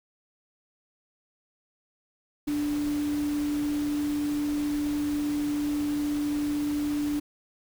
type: tone in noise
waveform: sine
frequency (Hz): 293.7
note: D4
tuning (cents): 0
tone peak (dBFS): -25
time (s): 2.47-7.2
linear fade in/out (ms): 10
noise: pink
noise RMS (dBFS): -41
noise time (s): 2.47-7.2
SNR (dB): +13
effects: none